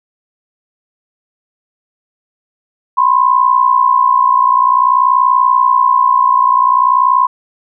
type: tone pair together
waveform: sine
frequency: 1001.5 / 1062 Hz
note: B5 / C6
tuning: +24 / +25 cents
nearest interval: minor second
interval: 101 cents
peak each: -10 dBFS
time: 2.97-7.27 s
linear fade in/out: 10 ms
effects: none

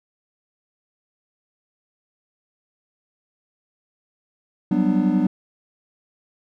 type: chord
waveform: triangle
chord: G major seventh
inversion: third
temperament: equal with one note detuned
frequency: 185 / 196 / 246.9 / 298.6 Hz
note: F#3 / G3 / B3 / D4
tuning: 0 / 0 / 0 / +29 cents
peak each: -20 dBFS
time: 4.71-5.27 s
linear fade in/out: 5 ms
effects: none

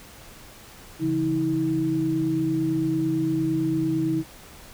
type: tone cluster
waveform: sine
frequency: 139 / 167.9 / 320.6 Hz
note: C#3 / E3 / E4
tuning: +5 / +32 / -48 cents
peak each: -29 / -31 / -22 dBFS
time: 0.99-4.24 s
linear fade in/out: 50 ms
effects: pink hiss -46 dBFS RMS until 4.73 s

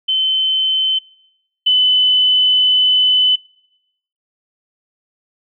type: tone pair in turn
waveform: sine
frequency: 3068 / 3014 Hz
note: G7 / F#7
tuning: -38 / +31 cents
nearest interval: unison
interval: 31 cents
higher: first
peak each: -13 / -9 dBFS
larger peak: second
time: 0.08-0.99 / 1.66-3.36 s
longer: second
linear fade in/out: 10 ms
effects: noise-tail reverb RT60 0.9 s tail -26 dB re dry

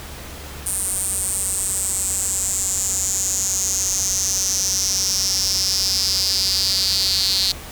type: tone with high-pass filter sweep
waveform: sawtooth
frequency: 191.7 Hz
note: G3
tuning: 38 cents flat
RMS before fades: -21 dBFS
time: 0.66-7.52 s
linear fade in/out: 5 ms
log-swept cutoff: 9200 to 4300 Hz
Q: 7.1
effects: added 72 Hz sine -37 dBFS peak until 7.71 s + pink hiss -36 dBFS RMS until 7.71 s

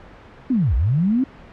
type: linear two-way sweep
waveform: sine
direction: down then up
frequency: 274.2 to 52.3 to 272.8 Hz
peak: -15 dBFS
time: 0.5-1.24 s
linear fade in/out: 5 ms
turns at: 0.75 s
effects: pink hiss -43 dBFS RMS until 1.52 s + low-pass 2000 Hz 12 dB/octave

